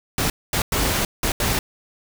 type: noise bursts at uneven times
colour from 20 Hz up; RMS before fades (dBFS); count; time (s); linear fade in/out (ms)
pink; -21; 5; 0.18-0.3 / 0.53-0.62 / 0.72-1.05 / 1.23-1.32 / 1.4-1.59; 2
effects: none